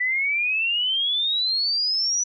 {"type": "exponential sweep", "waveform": "sine", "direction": "up", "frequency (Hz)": [1963, 5970], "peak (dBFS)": -20, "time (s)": [0, 2.24], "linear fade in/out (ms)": 10, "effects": []}